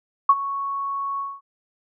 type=tone with ADSR envelope; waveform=sine; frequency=1108.7 Hz; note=C#6; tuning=in tune; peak=-8 dBFS; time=0.29-1.41 s; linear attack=5 ms; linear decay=47 ms; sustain=-16 dB; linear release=220 ms; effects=none